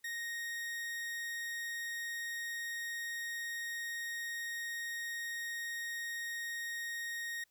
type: tone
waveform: 40% pulse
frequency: 1864.7 Hz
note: A#6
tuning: in tune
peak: -37 dBFS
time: 0.04-7.44 s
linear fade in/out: 5 ms
effects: white hiss -75 dBFS RMS until 7.5 s